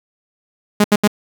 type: tone bursts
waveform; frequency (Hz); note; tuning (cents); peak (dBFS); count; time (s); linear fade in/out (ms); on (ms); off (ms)
sawtooth; 207.7; G#3; 0; -5; 3; 0.8-1.076; 5; 42; 75
effects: 7-bit